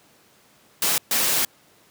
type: noise bursts at uneven times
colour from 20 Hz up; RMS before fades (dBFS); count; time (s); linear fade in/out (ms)
white; -21; 2; 0.82-0.98 / 1.11-1.45; 2
effects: pink hiss -56 dBFS RMS until 1.9 s + high-pass 150 Hz 12 dB/octave